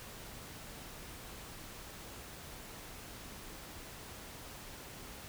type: silence
effects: pink hiss -49 dBFS RMS until 5.28 s